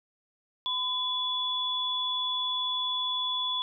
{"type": "tone pair together", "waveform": "sine", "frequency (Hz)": [1013, 3425], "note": ["B5", "A7"], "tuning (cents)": [44, -47], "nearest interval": "octave + major sixth", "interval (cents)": 2109, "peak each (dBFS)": [-34, -28], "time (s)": [0.66, 3.62], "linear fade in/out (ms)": 0, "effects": []}